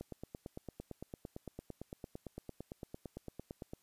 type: click train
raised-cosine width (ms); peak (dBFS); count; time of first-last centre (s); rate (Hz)
2; -30; 34; 0.01-3.735; 8.86
effects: white hiss -73 dBFS RMS until 3.82 s + resampled to 32000 Hz